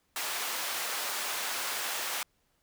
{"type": "high-pass noise", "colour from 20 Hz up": "pink", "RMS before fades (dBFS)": -34, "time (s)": [0.16, 2.23], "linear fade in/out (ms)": 2, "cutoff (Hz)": 830, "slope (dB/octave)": 12, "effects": ["pink hiss -73 dBFS RMS until 2.62 s"]}